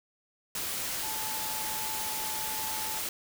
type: tone in noise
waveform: sine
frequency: 870 Hz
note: A5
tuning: 20 cents flat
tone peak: -39 dBFS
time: 1.03-2.99 s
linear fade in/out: 2 ms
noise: white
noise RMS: -34 dBFS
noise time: 0.55-3.09 s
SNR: -8 dB
effects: none